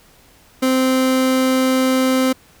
30% pulse tone, 260 Hz, C4, 11 cents flat, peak -11 dBFS, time 0.62-2.33 s, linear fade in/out 10 ms, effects pink hiss -50 dBFS RMS until 2.6 s

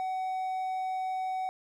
triangle tone, 751 Hz, F#5, 26 cents sharp, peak -28 dBFS, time 0-1.49 s, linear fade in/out 0 ms, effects none

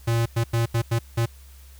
square tone bursts at uneven times, 115.9 Hz, A#2, 10 cents flat, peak -20 dBFS, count 6, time 0.07-0.26 / 0.36-0.44 / 0.53-0.66 / 0.74-0.82 / 0.91-0.99 / 1.17-1.26 s, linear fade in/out 10 ms, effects added 67 Hz sine -44 dBFS peak until 1.79 s + white hiss -54 dBFS RMS until 1.79 s

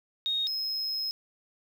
sine / triangle tone pair in turn, 3729 / 5139 Hz, A#7 / E8, 0 / -45 cents, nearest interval tritone, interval 555 cents, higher second, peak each -26 / -28 dBFS, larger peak first, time 0.26-0.47 / 0.47-1.11 s, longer second, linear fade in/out 0 ms, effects 9-bit

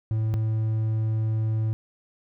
triangle tone pair in turn, 110 / 110 Hz, A2 / A2, 0 / 0 cents, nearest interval unison, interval 0 cents, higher neither, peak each -20 / -20 dBFS, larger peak neither, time 0.11-0.34 / 0.34-1.73 s, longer second, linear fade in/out 0 ms, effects none

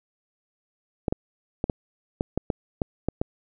clicks, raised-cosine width 2 ms, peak -10 dBFS, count 10, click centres 1.082 / 1.125 / 1.641 / 1.698 / 2.209 / 2.376 / 2.502 / 2.818 / 3.086 / 3.215 s, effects none

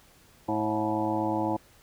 harmonic tone with a mistuned harmonic, 108.1 Hz, A2, 30 cents flat, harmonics 1 / 2 / 3 / 5 / 6 / 7 / 8 / 9, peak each -37 / -35 / -29 / -34 / -38 / -34 / -32 / -37 dBFS, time 0.48-1.57 s, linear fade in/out 10 ms, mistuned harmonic 7, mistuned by -64 cents, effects pink hiss -58 dBFS RMS until 1.82 s

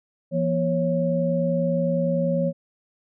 sine tone cluster, 170.5 / 241 / 550 Hz, F3 / B3 / C#5, -41 / -42 / -14 cents, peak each -23 / -28 / -23 dBFS, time 0.31-2.53 s, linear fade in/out 50 ms, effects none

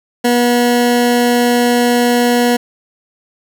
20% pulse tone, 241.8 Hz, B3, 36 cents flat, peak -5 dBFS, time 0.24-2.57 s, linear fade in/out 10 ms, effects none

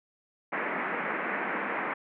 white band-pass noise, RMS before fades -32 dBFS, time 0.52-1.94 s, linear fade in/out 10 ms, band 180 to 2200 Hz, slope 48 dB/octave, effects none

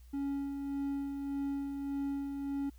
triangle tone with tremolo, 279 Hz, C#4, 11 cents sharp, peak -30 dBFS, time 0.13-2.7 s, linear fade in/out 10 ms, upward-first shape sine, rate 1.7 Hz, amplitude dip 40%, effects added 60 Hz sine -52 dBFS peak until 2.78 s + white hiss -69 dBFS RMS until 2.78 s

